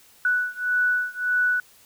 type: beating tone pair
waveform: sine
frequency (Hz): 1480 / 1481.7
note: F#6 / F#6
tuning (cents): 0 / +2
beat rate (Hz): 1.7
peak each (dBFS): -23 / -24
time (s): 0.25-1.6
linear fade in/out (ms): 2
effects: white hiss -54 dBFS RMS until 1.85 s